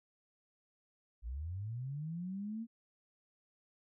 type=linear sweep; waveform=sine; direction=up; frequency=51.9 to 233.1 Hz; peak=-38 dBFS; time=1.22-2.67 s; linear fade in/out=50 ms; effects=none